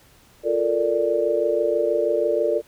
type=chord; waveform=sine; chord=Bb major seventh; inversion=second; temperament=equal; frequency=349.2 / 440 / 466.2 / 587.3 Hz; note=F4 / A4 / Bb4 / D5; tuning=0 / 0 / 0 / 0 cents; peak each=-26 / -24 / -24 / -22 dBFS; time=0.43-2.62 s; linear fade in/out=50 ms; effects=pink hiss -54 dBFS RMS until 2.67 s